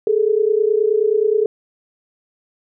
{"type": "tone pair together", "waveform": "sine", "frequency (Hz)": [414.4, 443.9], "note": ["G#4", "A4"], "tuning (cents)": [-4, 15], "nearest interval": "minor second", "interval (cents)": 119, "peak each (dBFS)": -16, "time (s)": [0.07, 1.46], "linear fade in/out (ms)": 2, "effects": []}